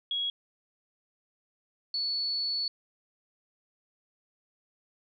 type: tone pair in turn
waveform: sine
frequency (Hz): 3319 / 4430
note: G#7 / C#8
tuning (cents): -2 / -2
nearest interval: perfect fourth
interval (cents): 500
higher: second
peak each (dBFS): -28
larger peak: neither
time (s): 0.11-0.3 / 1.94-2.68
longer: second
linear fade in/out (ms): 2
effects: none